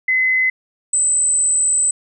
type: tone pair in turn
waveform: sine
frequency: 2037 / 8059 Hz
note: C7 / B8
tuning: -47 / +34 cents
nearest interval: 2 octaves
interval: 2381 cents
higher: second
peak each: -13 dBFS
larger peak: neither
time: 0.08-0.5 / 0.93-1.91 s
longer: second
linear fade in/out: 5 ms
effects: none